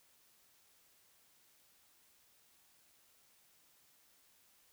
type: silence
effects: white hiss -69 dBFS RMS until 4.72 s